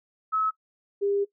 sine tone pair in turn, 1291 / 401.7 Hz, E6 / G4, -37 / +42 cents, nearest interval octave + minor sixth, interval 2021 cents, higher first, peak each -22 dBFS, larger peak neither, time 0.32-0.51 / 1.01-1.25 s, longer second, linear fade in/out 20 ms, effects noise-tail reverb RT60 0.1 s tail -18 dB re dry

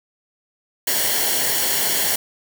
white noise with comb filter, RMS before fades -20 dBFS, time 0.87-2.16 s, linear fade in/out 5 ms, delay 0.8 ms, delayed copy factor -0.6, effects none

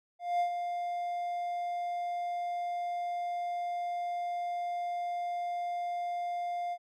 triangle tone with ADSR envelope, 702 Hz, F5, 9 cents sharp, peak -23 dBFS, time 0.19-6.78 s, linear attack 210 ms, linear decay 92 ms, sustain -7 dB, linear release 56 ms, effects none

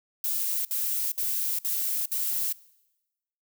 violet noise bursts, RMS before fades -28 dBFS, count 5, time 0.24-2.526 s, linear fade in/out 2 ms, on 410 ms, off 59 ms, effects noise-tail reverb RT60 1.0 s tail -22 dB re dry

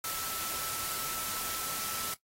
sine tone in noise, 1319 Hz, E6, 1 cent sharp, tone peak -42 dBFS, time 0.04-2.14 s, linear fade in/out 2 ms, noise white, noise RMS -36 dBFS, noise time 0.04-2.14 s, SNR -9 dB, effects noise-tail reverb RT60 0.1 s tail -17 dB re dry + AAC 48 kbps

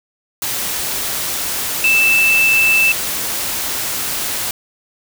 sine tone in noise, 2644 Hz, E7, 5 cents sharp, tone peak -10 dBFS, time 1.84-2.92 s, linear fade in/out 2 ms, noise white, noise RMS -21 dBFS, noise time 0.42-4.51 s, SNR +8 dB, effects none

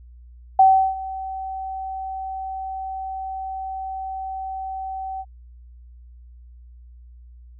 sine tone with ADSR envelope, 765 Hz, G5, 42 cents flat, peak -8 dBFS, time 0.59-5.25 s, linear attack 5 ms, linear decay 350 ms, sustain -19 dB, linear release 47 ms, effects added 60 Hz sine -42 dBFS peak until 7.59 s

